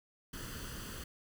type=noise with comb filter; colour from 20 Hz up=pink; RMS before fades=-44 dBFS; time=0.33-1.04 s; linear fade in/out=5 ms; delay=0.65 ms; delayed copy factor=+0.65; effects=none